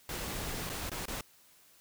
pink noise with dropouts, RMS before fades -38 dBFS, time 0.09-1.21 s, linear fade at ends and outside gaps 2 ms, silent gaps 0.694-0.698 / 0.896-0.916 / 1.056-1.081 s, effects white hiss -62 dBFS RMS until 1.8 s

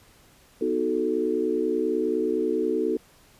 sine chord, B dominant seventh, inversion none, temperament equal, 246.9 / 311.1 / 370 / 440 Hz, B3 / D#4 / F#4 / A4, 0 / 0 / 0 / 0 cents, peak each -31 / -28 / -27 / -26 dBFS, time 0.61-2.97 s, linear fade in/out 5 ms, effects pink hiss -56 dBFS RMS until 3.39 s + resampled to 32000 Hz

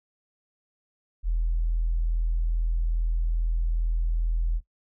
sine tone, 41.2 Hz, E1, in tune, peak -21 dBFS, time 1.23-4.61 s, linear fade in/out 50 ms, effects noise-tail reverb RT60 0.1 s tail -17 dB re dry + tanh soft clip ceiling -17 dBFS

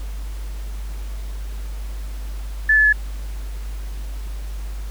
sine tone with pitch steps, 1740 / 1726 / 1712.1 Hz, A6 / A6 / A6, -20 / -34 / -48 cents, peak -11 dBFS, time 2.69-2.927 s, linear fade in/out 5 ms, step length 79 ms, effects added 50 Hz sine -26 dBFS peak until 4.9 s + pink hiss -44 dBFS RMS until 4.9 s

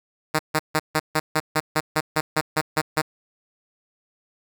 5% pulse tone bursts, 155.56 Hz, D#3, in tune, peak -7 dBFS, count 14, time 0.34-3.018 s, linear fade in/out 10 ms, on 52 ms, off 150 ms, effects none

